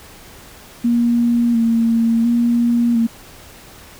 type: tone with vibrato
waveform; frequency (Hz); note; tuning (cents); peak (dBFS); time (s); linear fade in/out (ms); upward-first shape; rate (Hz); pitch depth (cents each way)
sine; 233.1; A#3; 0; -12; 0.84-3.07; 10; square; 0.71; 28
effects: pink hiss -41 dBFS RMS until 3.99 s